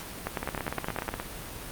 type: two click trains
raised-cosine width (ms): 0.5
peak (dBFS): -14 / -16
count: 9 / 14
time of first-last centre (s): 0.27-1.09 / 0.43-1.199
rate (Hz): 9.76 / 16.9
effects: pink hiss -40 dBFS RMS until 1.71 s + Opus 48 kbps